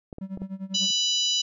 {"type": "clicks", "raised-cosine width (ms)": 2, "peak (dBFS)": -24, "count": 4, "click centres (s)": [0.128, 0.184, 0.374, 0.419]}
{"type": "tone with tremolo", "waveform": "triangle", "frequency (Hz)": 191.8, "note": "G3", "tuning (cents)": -37, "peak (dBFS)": -27, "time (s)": [0.21, 0.91], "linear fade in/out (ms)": 5, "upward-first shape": "sine", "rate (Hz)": 10, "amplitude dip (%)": 90}
{"type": "harmonic tone", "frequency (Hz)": 987.8, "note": "B5", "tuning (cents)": 0, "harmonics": [3, 4, 5, 6, 7], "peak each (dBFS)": [-25, -27, -31, -31, -34], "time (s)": [0.74, 1.42], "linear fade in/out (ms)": 10}
{"effects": []}